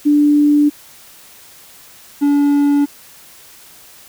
sine / triangle tone pair in turn, 293.7 / 286.8 Hz, D4 / D4, 0 / -41 cents, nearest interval unison, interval 41 cents, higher first, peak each -8 / -8 dBFS, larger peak neither, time 0.05-0.7 / 2.21-2.86 s, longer neither, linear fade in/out 20 ms, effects white hiss -42 dBFS RMS until 4.08 s

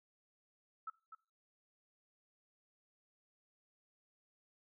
sine tone with echo, 1308 Hz, E6, 14 cents flat, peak -40 dBFS, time 0.87-0.9 s, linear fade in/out 5 ms, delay 250 ms, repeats 1, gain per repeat -9 dB, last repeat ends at 1.15 s, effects noise-tail reverb RT60 0.3 s tail -19 dB re dry

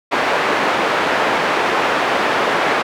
pink band-pass noise, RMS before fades -17 dBFS, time 0.11-2.83 s, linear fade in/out 20 ms, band 450 to 2100 Hz, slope 12 dB/octave, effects none

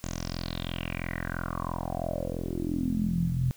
10% pulse tone with low-pass filter sweep, 43 Hz, F1, 26 cents flat, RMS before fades -31 dBFS, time 0.04-3.51 s, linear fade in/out 0 ms, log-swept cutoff 7100 to 120 Hz, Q 6.9, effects white hiss -56 dBFS RMS until 3.56 s

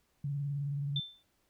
sine tone with vibrato, 142 Hz, C#3, 42 cents sharp, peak -32 dBFS, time 0.24-1 s, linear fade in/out 5 ms, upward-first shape square, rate 19 Hz, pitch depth 40 cents each way
sine tone with exponential decay, 3549 Hz, A7, 14 cents sharp, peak -29 dBFS, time 0.96-1.23 s, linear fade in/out 2 ms, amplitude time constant 57 ms
effects pink hiss -74 dBFS RMS until 1.49 s

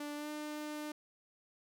sawtooth tone with pitch glide, 293.7 to 300.6 Hz, D4 to D4, 0 to +40 cents, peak -36 dBFS, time 0-0.92 s, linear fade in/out 5 ms, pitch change +40 cents, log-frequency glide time 0.15-0.29 s, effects none

